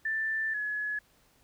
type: tone pair in turn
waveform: sine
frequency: 1770 / 1696.3 Hz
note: A6 / G#6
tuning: +10 / +36 cents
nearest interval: minor second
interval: 74 cents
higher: first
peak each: -28 / -30 dBFS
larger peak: first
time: 0.05-0.54 / 0.54-0.99 s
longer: first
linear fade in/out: 5 ms
effects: pink hiss -65 dBFS RMS until 1.43 s